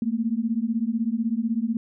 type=beating tone pair; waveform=sine; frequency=220 / 236 Hz; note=A3 / A#3; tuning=0 / +22 cents; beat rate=16 Hz; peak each=-25 dBFS; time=0.02-1.77 s; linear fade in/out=2 ms; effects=none